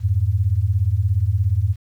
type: beating tone pair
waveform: sine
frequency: 87.31 / 104.31 Hz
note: F2 / G#2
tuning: 0 / +8 cents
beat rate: 17 Hz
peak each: -19 / -18 dBFS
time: 0-1.76 s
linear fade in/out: 50 ms
effects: 9-bit